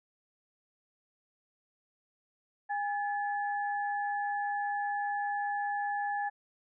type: tone pair together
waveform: sine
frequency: 816 / 1721.1 Hz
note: G#5 / A6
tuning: -31 / -39 cents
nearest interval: octave + minor second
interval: 1292 cents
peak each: -31 / -37 dBFS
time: 2.69-6.3 s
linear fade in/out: 20 ms
effects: none